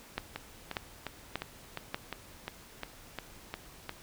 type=two click trains; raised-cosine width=0.3 ms; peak=-20 / -16 dBFS; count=11 / 4; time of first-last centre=0.36-3.894 / 0.18-1.945 s; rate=2.83 / 1.7 Hz; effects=pink hiss -53 dBFS RMS until 4.02 s